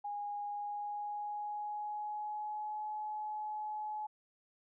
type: tone with pitch glide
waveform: sine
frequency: 822 to 850 Hz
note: G#5 to G#5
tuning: -18 to +40 cents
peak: -37 dBFS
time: 0.04-4.07 s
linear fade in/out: 10 ms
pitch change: +58 cents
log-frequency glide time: 0.47-2.85 s
effects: none